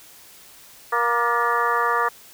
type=harmonic tone with a mistuned harmonic; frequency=236.1 Hz; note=A#3; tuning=22 cents sharp; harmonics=2 / 3 / 4 / 5 / 6 / 7 / 8; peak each=-27 / -30 / -25 / -21 / -28 / -28 / -32 dBFS; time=0.92-2.09 s; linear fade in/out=10 ms; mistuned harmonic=7; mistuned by=+73 cents; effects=white hiss -47 dBFS RMS until 2.33 s